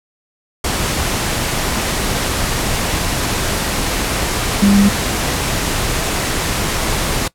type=tone in noise; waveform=sine; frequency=200.9 Hz; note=G3; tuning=43 cents sharp; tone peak=-8 dBFS; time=4.62-4.89 s; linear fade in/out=5 ms; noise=pink; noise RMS=-18 dBFS; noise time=0.64-7.28 s; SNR=+7 dB; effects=noise-tail reverb RT60 0.1 s tail -20 dB re dry + low-pass 12000 Hz 12 dB/octave